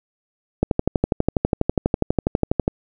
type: click train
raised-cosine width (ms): 2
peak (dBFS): -3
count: 26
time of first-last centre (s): 0.63-2.679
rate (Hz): 12.2
effects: none